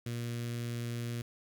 sawtooth tone with notch filter, 118.7 Hz, A#2, 32 cents sharp, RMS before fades -37 dBFS, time 0.06-1.22 s, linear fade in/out 5 ms, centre 860 Hz, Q 0.66, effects 10-bit

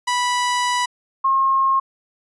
sawtooth / sine tone pair in turn, 984 / 1075.3 Hz, B5 / C6, -7 / +47 cents, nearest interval major second, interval 154 cents, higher second, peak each -14 dBFS, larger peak neither, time 0.07-0.86 / 1.24-1.8 s, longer first, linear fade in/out 10 ms, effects resampled to 22050 Hz

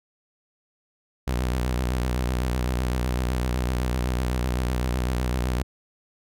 sawtooth tone with vibrato, 62.2 Hz, B1, 13 cents sharp, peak -19 dBFS, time 1.27-5.63 s, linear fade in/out 10 ms, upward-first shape triangle, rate 7.9 Hz, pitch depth 97 cents each way, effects none

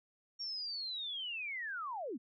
sine linear sweep, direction down, 5588 to 197 Hz, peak -38 dBFS, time 0.39-2.18 s, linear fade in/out 20 ms, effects none

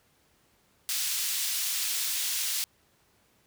pink high-pass noise, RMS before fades -30 dBFS, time 0.89-2.64 s, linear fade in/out 0 ms, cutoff 3600 Hz, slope 12 dB/octave, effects pink hiss -66 dBFS RMS until 3.46 s + high-pass 60 Hz 12 dB/octave

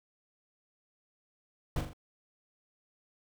brown noise with echo, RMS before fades -31 dBFS, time 1.76-1.81 s, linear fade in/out 2 ms, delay 41 ms, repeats 3, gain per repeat -6 dB, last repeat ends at 1.933 s, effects none

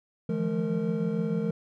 triangle tone cluster, 153.8 / 170.3 / 176.9 / 213.5 / 460.3 Hz, D#3 / F3 / F3 / G#3 / A#4, -20 / -43 / +23 / +48 / -22 cents, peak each -35 / -28 / -36 / -28 / -30 dBFS, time 0.29-1.51 s, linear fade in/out 5 ms, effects none

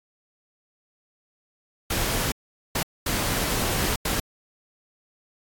pink noise bursts at uneven times, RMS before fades -25 dBFS, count 4, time 1.9-2.32 / 2.75-2.83 / 3.06-3.96 / 4.05-4.2 s, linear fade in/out 5 ms, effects AAC 64 kbps

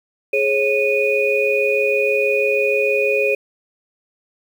sine tone cluster, 417.7 / 544 / 2475 Hz, G#4 / C#5 / D#7, +10 / -33 / -10 cents, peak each -19 dBFS, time 0.33-3.35 s, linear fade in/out 5 ms, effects 7-bit

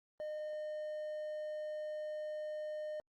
triangle tone, 610 Hz, D#5, 34 cents flat, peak -37 dBFS, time 0.2-3 s, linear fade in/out 0 ms, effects Opus 32 kbps

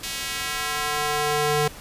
square tone with high-pass filter sweep, 149.1 Hz, D3, 27 cents sharp, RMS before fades -25 dBFS, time 0.03-1.68 s, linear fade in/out 5 ms, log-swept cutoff 3200 to 300 Hz, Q 0.83, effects pink hiss -41 dBFS RMS until 1.8 s + resampled to 32000 Hz

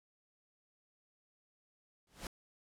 pink noise with exponential growth, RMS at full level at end -39 dBFS, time 2.07-2.27 s, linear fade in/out 2 ms, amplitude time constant 43 ms, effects low-pass 11000 Hz 12 dB/octave

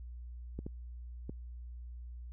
clicks, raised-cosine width 3 ms, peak -27 dBFS, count 3, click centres 0.59 / 0.665 / 1.295 s, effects added 60 Hz sine -43 dBFS peak until 2.32 s

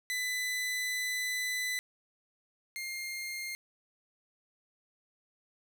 sawtooth tone pair in turn, 2000 / 2119 Hz, B6 / C7, +21 / +21 cents, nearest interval minor second, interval 100 cents, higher second, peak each -28 / -33 dBFS, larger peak first, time 0.1-1.79 / 2.76-3.55 s, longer first, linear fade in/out 0 ms, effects none

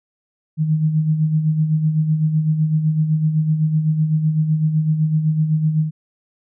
sine tone with tremolo, 155.8 Hz, D#3, 3 cents sharp, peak -12 dBFS, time 0.57-5.91 s, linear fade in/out 50 ms, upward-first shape sine, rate 7.9 Hz, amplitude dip 55%, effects none

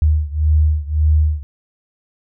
sine beating tone pair, 76 / 77.8 Hz, D#2 / D#2, -40 / 0 cents, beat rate 1.8 Hz, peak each -14 / -16 dBFS, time 0.02-1.43 s, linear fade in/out 0 ms, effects none

